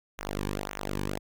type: tone with flanger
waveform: sawtooth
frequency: 49.8 Hz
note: G1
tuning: 28 cents sharp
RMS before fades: -34 dBFS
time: 0.18-1.19 s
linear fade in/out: 10 ms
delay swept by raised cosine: 0.21 to 1.51 ms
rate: 1.8 Hz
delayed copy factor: -0.95
effects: none